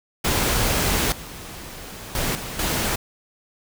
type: noise with level steps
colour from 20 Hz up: pink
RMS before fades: -21 / -37 / -24 / -32 / -23 dBFS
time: 0.24-2.96 s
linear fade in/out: 10 ms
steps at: 1.12 / 2.15 / 2.35 / 2.59 s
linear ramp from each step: 2 ms
effects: none